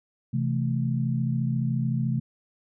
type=chord; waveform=sine; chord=A minor; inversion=first; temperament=equal; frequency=130.81 / 164.81 / 220 Hz; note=C3 / E3 / A3; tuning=0 / 0 / 0 cents; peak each=-25 / -30 / -29 dBFS; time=0.33-2.2 s; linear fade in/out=10 ms; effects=none